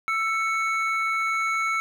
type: tone pair together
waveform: triangle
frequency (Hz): 1328 / 2213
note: E6 / C#7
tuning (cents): +12 / -3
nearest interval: major sixth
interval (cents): 885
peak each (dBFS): -23 / -24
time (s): 0.08-1.8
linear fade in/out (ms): 0
effects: none